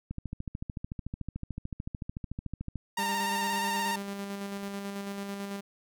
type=click train; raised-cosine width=5 ms; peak=-23 dBFS; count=37; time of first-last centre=0.11-2.757 s; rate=13.6 Hz
type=tone with vibrato; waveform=sawtooth; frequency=920 Hz; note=A#5; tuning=23 cents flat; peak=-25 dBFS; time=2.97-3.96 s; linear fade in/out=5 ms; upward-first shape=square; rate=17 Hz; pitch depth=27 cents each way
type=tone with tremolo; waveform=sawtooth; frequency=199.3 Hz; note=G3; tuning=29 cents sharp; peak=-30 dBFS; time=2.98-5.61 s; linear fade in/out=10 ms; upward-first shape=square; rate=9.1 Hz; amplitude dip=30%
effects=none